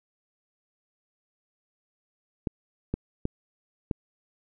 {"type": "clicks", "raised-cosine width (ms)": 3, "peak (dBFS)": -14, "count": 4, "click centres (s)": [2.472, 2.94, 3.254, 3.912], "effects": []}